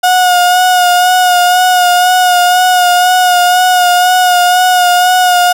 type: tone with vibrato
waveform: 35% pulse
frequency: 723 Hz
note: F#5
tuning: 40 cents flat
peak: -4 dBFS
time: 0.03-5.53 s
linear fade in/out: 10 ms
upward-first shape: sine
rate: 2 Hz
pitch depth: 27 cents each way
effects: none